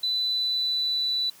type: tone with pitch glide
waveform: sine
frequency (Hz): 3994 to 3969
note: B7 to B7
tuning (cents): +19 to +8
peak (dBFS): -23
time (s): 0.03-1.3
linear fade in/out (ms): 5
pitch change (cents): -11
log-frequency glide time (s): 0.23-1.14
effects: white hiss -52 dBFS RMS until 1.4 s + high-pass 60 Hz 12 dB/octave